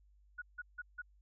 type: tone bursts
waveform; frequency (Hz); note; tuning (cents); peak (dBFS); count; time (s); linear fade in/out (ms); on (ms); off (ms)
sine; 1458; F#6; -26; -40; 4; 0.38-1.02; 10; 40; 160
effects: added 50 Hz sine -63 dBFS peak until 1.21 s